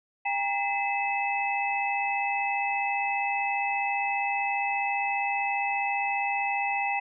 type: tone cluster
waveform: sine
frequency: 802 / 937 / 2027 / 2605 Hz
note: G5 / A#5 / B6 / E7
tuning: +39 / +9 / +45 / -21 cents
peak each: -28 / -37 / -33 / -30 dBFS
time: 0.25-7 s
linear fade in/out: 10 ms
effects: none